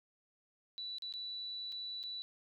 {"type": "tone with dropouts", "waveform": "sine", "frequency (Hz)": 3955, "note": "B7", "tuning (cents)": 2, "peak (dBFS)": -40, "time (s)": [0.78, 2.22], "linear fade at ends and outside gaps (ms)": 0, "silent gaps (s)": [[0.984, 1.022], [1.125, 1.138], [1.72, 1.724], [2.03, 2.037]], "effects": []}